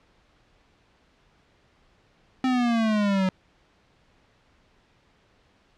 square exponential sweep, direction down, 261.6 to 185 Hz, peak -21 dBFS, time 2.44-3.29 s, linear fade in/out 2 ms, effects pink hiss -62 dBFS RMS until 5.77 s + low-pass 4000 Hz 12 dB/octave

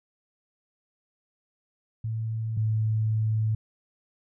sine tone pair in turn, 111.6 / 109.43 Hz, A2 / A2, +25 / -9 cents, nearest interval unison, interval 34 cents, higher first, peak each -27 / -22 dBFS, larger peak second, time 2.04-2.57 / 2.57-3.55 s, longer second, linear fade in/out 5 ms, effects none

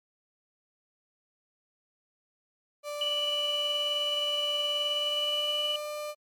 35% pulse tone with pitch glide, 587.3 to 597.2 Hz, D5 to D5, 0 to +29 cents, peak -32 dBFS, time 2.83-6.15 s, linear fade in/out 50 ms, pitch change +29 cents, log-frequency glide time 4.79-5.82 s
sine tone with tremolo, 2960 Hz, F#7, in tune, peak -26 dBFS, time 3.01-5.76 s, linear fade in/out 2 ms, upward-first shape sine, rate 19 Hz, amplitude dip 30%
effects MP3 96 kbps

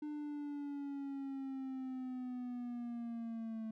triangle linear sweep, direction down, 300.2 to 220 Hz, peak -38 dBFS, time 0.02-3.71 s, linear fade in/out 5 ms, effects none

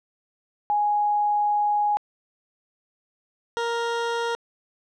sine / 20% pulse tone pair in turn, 830.6 / 467.3 Hz, G#5 / A#4, 0 / +4 cents, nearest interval minor seventh, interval 996 cents, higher first, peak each -19 dBFS, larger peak neither, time 0.7-1.97 / 3.57-4.35 s, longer first, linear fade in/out 0 ms, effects low-pass 5000 Hz 12 dB/octave

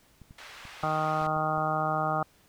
clicks, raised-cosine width 5 ms, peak -36 dBFS, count 8, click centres 0.217 / 0.309 / 0.653 / 0.838 / 1.215 / 1.266 / 1.365 / 1.579 s
white band-pass noise, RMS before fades -47 dBFS, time 0.38-1.27 s, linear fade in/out 5 ms, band 700 to 2800 Hz, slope 12 dB/octave
harmonic tone, 155.56 Hz, D#3, in tune, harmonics 1 / 2 / 3 / 4 / 5 / 6 / 7 / 8 / 9, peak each -34 / -39 / -41 / -33 / -30 / -42 / -37 / -31 / -38 dBFS, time 0.83-2.23 s, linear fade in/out 2 ms
effects pink hiss -62 dBFS RMS until 2.48 s

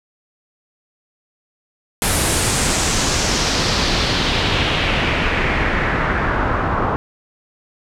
pink noise with low-pass filter sweep, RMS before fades -18 dBFS, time 2.02-6.96 s, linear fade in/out 0 ms, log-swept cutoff 11000 to 1100 Hz, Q 2.1, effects none

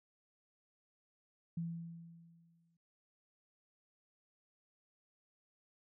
sine tone with exponential decay, 167.6 Hz, E3, 29 cents sharp, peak -35 dBFS, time 1.57-2.77 s, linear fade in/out 5 ms, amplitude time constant 260 ms, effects none

